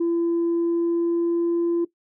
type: tone with pitch glide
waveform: sine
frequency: 338.5 to 341.1 Hz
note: E4 to F4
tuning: +46 to -41 cents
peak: -17 dBFS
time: 0-1.85 s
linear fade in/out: 10 ms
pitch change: +13 cents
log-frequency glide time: 0.47-1.67 s
effects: noise-tail reverb RT60 0.1 s tail -17 dB re dry + tanh soft clip ceiling -17 dBFS